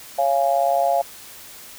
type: chord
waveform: sine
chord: Db major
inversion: none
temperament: just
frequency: 554.4 / 693 / 831.5 Hz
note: Db5 / F5 / Ab5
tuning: 0 / -14 / +2 cents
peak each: -22 / -18 / -24 dBFS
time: 0.18-1.02 s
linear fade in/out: 10 ms
effects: white hiss -41 dBFS RMS until 1.78 s